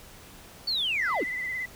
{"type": "linear sweep", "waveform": "sine", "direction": "down", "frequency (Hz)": [4556, 209.7], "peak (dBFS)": -24, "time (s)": [0.67, 1.24], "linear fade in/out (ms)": 10}
{"type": "tone with vibrato", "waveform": "sine", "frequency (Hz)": 2013, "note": "B6", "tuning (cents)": 33, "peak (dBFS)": -29, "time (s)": [0.99, 1.66], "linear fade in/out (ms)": 10, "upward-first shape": "triangle", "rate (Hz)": 18, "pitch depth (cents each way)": 55}
{"effects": ["tanh soft clip ceiling -20 dBFS", "pink hiss -49 dBFS RMS until 1.75 s"]}